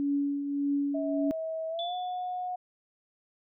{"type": "tone with tremolo", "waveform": "sine", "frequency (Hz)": 283.5, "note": "C#4", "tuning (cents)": 39, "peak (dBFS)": -24, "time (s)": [0, 1.31], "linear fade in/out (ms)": 0, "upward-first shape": "triangle", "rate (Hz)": 1.7, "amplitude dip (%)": 55}
{"type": "tone with pitch glide", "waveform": "sine", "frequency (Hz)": [644, 727.1], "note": ["E5", "F#5"], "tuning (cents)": [-41, -30], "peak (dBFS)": -31, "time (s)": [0.94, 2.56], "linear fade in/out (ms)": 10, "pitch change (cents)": 211, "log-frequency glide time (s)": [1.69, 1.95]}
{"type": "tone with exponential decay", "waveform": "sine", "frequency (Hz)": 3466, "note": "A7", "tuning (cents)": -27, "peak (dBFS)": -33, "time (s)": [1.79, 2.48], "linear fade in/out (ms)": 1, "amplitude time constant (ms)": 150}
{"effects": []}